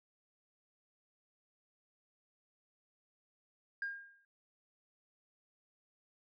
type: tone with exponential decay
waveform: sine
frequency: 1613 Hz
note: G6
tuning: 49 cents sharp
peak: -32 dBFS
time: 3.82-4.25 s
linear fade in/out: 2 ms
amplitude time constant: 93 ms
effects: tanh soft clip ceiling -32 dBFS